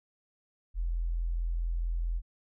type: tone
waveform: sine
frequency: 42.26 Hz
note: E1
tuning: 44 cents sharp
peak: -28 dBFS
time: 0.74-2.22 s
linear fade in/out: 50 ms
effects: none